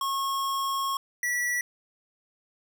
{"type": "tone pair in turn", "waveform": "square", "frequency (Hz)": [1090, 1947.6], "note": ["C#6", "B6"], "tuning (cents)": [-29, -25], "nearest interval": "minor seventh", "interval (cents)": 1004, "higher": "second", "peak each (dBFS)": [-27, -26], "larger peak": "second", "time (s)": [[0.01, 0.97], [1.23, 1.61]], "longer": "first", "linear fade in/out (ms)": 2, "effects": []}